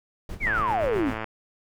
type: noise with tremolo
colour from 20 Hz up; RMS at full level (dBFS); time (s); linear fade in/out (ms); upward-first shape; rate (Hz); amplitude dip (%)
brown; -32; 0.29-1.18; 2; sine; 7.7; 75
type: exponential sweep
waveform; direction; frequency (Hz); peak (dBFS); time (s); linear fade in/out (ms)
sine; down; 2379 to 232.2; -22; 0.4-1.13; 50
type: click train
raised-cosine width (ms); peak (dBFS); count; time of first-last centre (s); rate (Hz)
0.5; -16; 86; 0.47-1.243; 110
effects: none